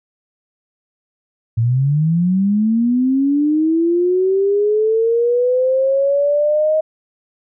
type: linear sweep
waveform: sine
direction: up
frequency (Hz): 110.4 to 630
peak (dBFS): -12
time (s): 1.57-6.81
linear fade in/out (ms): 10
effects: none